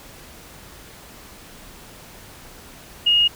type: tone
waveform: sine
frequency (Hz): 2862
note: F7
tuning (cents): +42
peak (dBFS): -13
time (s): 3.06-3.28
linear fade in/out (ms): 10
effects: pink hiss -43 dBFS RMS until 3.35 s